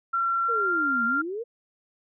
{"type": "tone with pitch glide", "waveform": "sine", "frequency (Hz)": [1363, 1389.2], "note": ["F6", "F6"], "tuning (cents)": [-43, -10], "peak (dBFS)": -22, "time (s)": [0.13, 1.22], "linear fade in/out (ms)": 10, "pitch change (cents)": 33, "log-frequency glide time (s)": [0.45, 0.7]}
{"type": "exponential two-way sweep", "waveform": "sine", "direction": "down then up", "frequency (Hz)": [488.5, 223.7, 488.5], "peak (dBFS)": -29, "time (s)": [0.48, 1.44], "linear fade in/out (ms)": 20, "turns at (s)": 1.05}
{"effects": []}